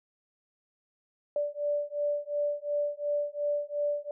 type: beating tone pair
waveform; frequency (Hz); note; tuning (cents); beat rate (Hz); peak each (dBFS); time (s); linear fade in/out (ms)
sine; 583 / 585.8; D5 / D5; -13 / -5; 2.8; -31; 1.36-4.11; 2
effects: none